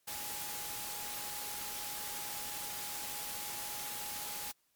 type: tone in noise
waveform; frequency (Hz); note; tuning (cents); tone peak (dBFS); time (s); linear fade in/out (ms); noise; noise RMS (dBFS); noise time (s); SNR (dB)
sine; 830.6; G#5; 0; -49; 0.07-4.52; 10; white; -41; 0.07-4.52; -11
effects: white hiss -75 dBFS RMS until 4.75 s + MP3 96 kbps